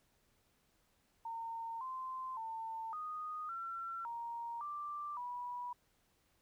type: tone with pitch steps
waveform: sine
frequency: 914 / 1038 / 898 / 1239 / 1354 / 935 / 1178 / 977 Hz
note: A#5 / C6 / A5 / D#6 / E6 / A#5 / D6 / B5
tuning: -34 / -14 / +35 / -8 / +46 / +5 / +5 / -19 cents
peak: -40 dBFS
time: 1.25-5.73 s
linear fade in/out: 5 ms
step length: 560 ms
effects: pink hiss -75 dBFS RMS until 6.41 s